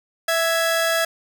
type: tone pair together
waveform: sawtooth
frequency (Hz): 659.3 / 1667.1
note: E5 / G#6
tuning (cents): 0 / +6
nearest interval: octave + major third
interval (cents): 1606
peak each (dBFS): -16 / -19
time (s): 0.28-1.05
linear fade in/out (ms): 5
effects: none